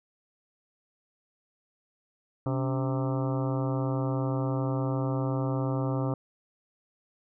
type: harmonic tone with a mistuned harmonic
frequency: 131.1 Hz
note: C3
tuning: 4 cents sharp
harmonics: 1 / 2 / 3 / 4 / 5 / 6 / 7 / 8 / 9 / 10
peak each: -28 / -32 / -38 / -36 / -40 / -43 / -42 / -47 / -42 / -48 dBFS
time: 2.46-6.14 s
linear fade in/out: 2 ms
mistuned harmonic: 2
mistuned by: +110 cents
effects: none